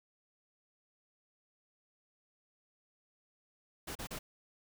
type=noise bursts; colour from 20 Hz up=pink; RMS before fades=-42 dBFS; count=3; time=3.87-4.19 s; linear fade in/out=10 ms; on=84 ms; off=34 ms; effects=none